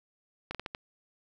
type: slowing click train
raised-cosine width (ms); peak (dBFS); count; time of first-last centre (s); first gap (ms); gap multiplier
0.3; -20; 5; 0.51-0.749; 37; 1.33
effects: none